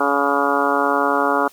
harmonic tone with a mistuned harmonic, 141.5 Hz, C#3, 36 cents sharp, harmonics 2 / 3 / 4 / 5 / 6 / 7 / 8 / 9 / 10, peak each -24 / -24 / -24 / -24 / -24 / -24 / -24 / -24 / -24 dBFS, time 0-1.48 s, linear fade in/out 5 ms, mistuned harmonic 9, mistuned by -40 cents, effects white hiss -49 dBFS RMS until 1.52 s + Opus 48 kbps

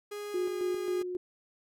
45% pulse tone with pitch glide, 412.9 to 409.8 Hz, G#4 to G#4, -10 to -23 cents, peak -37 dBFS, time 0.11-1.03 s, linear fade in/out 10 ms, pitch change -13 cents, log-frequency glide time 0.35-0.51 s
sine tone with tremolo, 361.3 Hz, F#4, 41 cents flat, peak -28 dBFS, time 0.34-1.17 s, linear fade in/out 5 ms, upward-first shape square, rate 3.7 Hz, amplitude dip 45%
effects none

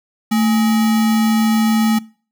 sine tone with sample-and-hold, 221.5 Hz, A3, 12 cents sharp, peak -12 dBFS, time 0.31-1.99 s, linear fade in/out 10 ms, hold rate 1050 Hz, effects noise-tail reverb RT60 0.4 s tail -22 dB re dry

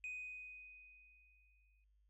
sine tone with exponential decay, 2497 Hz, D#7, 6 cents sharp, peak -40 dBFS, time 0.04-1.84 s, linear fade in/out 1 ms, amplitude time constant 390 ms, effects tanh soft clip ceiling -41 dBFS + added 51 Hz sine -70 dBFS peak until 2.09 s

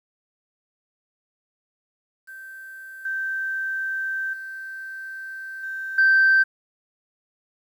sine tone with level steps, 1558 Hz, G6, 11 cents flat, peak -37 / -24 / -32 / -28 / -12 dBFS, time 2.27-6.44 s, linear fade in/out 20 ms, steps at 3.05 / 4.33 / 5.63 / 5.98 s, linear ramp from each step 5 ms, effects tanh soft clip ceiling -10 dBFS + 9-bit

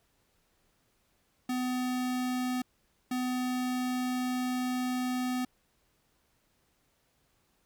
square tone bursts at uneven times, 251.8 Hz, B3, 34 cents sharp, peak -30 dBFS, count 2, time 1.49-2.62 / 3.11-5.45 s, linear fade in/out 5 ms, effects pink hiss -72 dBFS RMS until 7.65 s

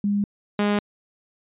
sine / sawtooth tone pair in turn, 203.3 / 206 Hz, G#3 / G#3, -37 / -14 cents, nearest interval unison, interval 23 cents, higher second, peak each -19 / -15 dBFS, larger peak second, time 0.04-0.24 / 0.59-0.79 s, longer neither, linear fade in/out 2 ms, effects resampled to 8000 Hz

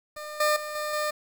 20% pulse tone with level steps, 603 Hz, D5, 46 cents sharp, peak -31 / -16 / -28 / -24 / -21 dBFS, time 0.16-1.11 s, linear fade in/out 10 ms, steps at 0.4 / 0.56 / 0.75 / 0.93 s, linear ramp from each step 5 ms, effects 8-bit

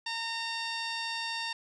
15% pulse tone with low-pass filter, 916 Hz, A#5, 31 cents flat, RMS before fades -35 dBFS, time 0.06-1.53 s, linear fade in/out 5 ms, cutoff 5400 Hz, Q 5.6, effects none

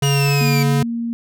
square tone with pitch glide, 140.3 to 141.93 Hz, C#3 to C#3, +21 to +41 cents, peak -15 dBFS, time 0.02-0.83 s, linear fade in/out 5 ms, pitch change +20 cents, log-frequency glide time 0.22-0.32 s
25% pulse exponential sweep, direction down, 2890 to 2308 Hz, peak -18 dBFS, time 0.03-0.63 s, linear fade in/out 2 ms
sine tone, 233.1 Hz, A#3, in tune, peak -20 dBFS, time 0.41-1.13 s, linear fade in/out 0 ms
effects none

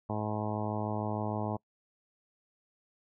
harmonic tone, 106.4 Hz, G#2, 42 cents sharp, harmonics 1 / 2 / 3 / 4 / 5 / 6 / 7 / 8 / 9 / 10, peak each -36 / -37 / -41 / -42 / -44 / -40 / -42 / -41 / -43 / -47 dBFS, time 0.09-1.57 s, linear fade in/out 10 ms, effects noise-tail reverb RT60 0.1 s tail -25 dB re dry

